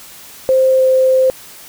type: tone pair in turn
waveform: sine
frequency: 523.3 / 520.7 Hz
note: C5 / C5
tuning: 0 / -8 cents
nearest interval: unison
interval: 8 cents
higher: first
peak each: -8 dBFS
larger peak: neither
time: 0.49-0.79 / 0.79-1.3 s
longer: second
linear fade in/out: 0 ms
effects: white hiss -37 dBFS RMS until 1.68 s